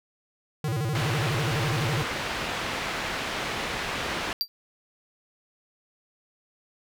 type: tone with vibrato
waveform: square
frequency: 130.81 Hz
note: C3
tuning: in tune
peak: -26 dBFS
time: 0.64-2.03 s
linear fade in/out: 2 ms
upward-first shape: square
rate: 12 Hz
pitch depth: 270 cents each way
type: low-pass noise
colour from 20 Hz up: white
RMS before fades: -31 dBFS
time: 0.95-4.33 s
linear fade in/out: 2 ms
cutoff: 2600 Hz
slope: 12 dB/octave
type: tone with exponential decay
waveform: square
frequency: 4699 Hz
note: D8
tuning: in tune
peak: -19 dBFS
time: 4.41-4.48 s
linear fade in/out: 0 ms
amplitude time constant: 15 ms
effects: none